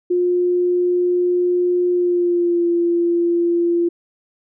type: tone with pitch glide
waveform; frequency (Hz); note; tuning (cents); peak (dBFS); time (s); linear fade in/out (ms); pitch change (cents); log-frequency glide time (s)
sine; 356.1 to 343.4; F4 to F4; +34 to -29; -14; 0.1-3.89; 10; -63; 1.91-2.67
effects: none